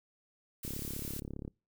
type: noise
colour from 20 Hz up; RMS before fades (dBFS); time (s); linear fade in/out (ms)
blue; -43; 0.63-1.2; 5
type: click train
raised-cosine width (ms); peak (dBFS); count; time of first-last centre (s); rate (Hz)
3; -28; 30; 0.65-1.479; 35
effects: noise-tail reverb RT60 0.3 s tail -26 dB re dry